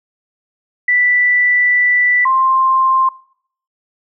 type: tone pair in turn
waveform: sine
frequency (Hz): 1973 / 1052.4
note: B6 / C6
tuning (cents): -2 / +10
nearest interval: major seventh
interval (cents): 1088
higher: first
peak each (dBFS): -10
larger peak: neither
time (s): 0.88-2.25 / 2.25-3.09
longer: first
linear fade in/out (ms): 5
effects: noise-tail reverb RT60 0.6 s tail -20 dB re dry